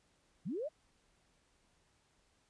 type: linear sweep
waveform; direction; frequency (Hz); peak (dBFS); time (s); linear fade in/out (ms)
sine; up; 130.81 to 652; -36; 0.45-0.69; 20
effects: pink hiss -73 dBFS RMS until 2.49 s + resampled to 22050 Hz